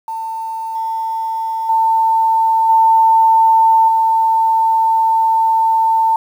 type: tone with level steps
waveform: sine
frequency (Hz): 896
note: A5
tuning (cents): +31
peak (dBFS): -20 / -17 / -10 / -7 / -10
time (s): 0.08-6.16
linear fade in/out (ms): 2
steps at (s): 0.75 / 1.69 / 2.69 / 3.88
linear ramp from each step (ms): 5
effects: 7-bit